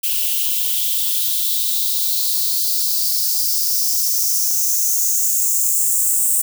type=noise with high-pass filter sweep; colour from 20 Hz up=violet; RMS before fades=-18 dBFS; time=0.03-6.42 s; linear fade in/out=10 ms; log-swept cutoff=2800 to 8200 Hz; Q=4.7; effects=none